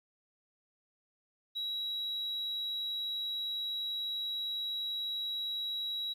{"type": "tone", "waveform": "sine", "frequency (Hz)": 3877, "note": "B7", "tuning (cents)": -33, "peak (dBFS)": -32, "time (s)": [1.55, 6.14], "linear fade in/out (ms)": 20, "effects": ["tanh soft clip ceiling -31 dBFS", "11-bit"]}